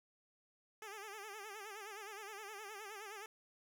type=tone with vibrato; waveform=10% pulse; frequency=415.7 Hz; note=G#4; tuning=2 cents sharp; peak=-39 dBFS; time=0.82-3.26 s; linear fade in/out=2 ms; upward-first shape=sine; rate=9.6 Hz; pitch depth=110 cents each way; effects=none